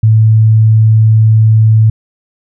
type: tone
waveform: sine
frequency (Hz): 110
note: A2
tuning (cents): 0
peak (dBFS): -3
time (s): 0.03-1.9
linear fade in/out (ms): 5
effects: none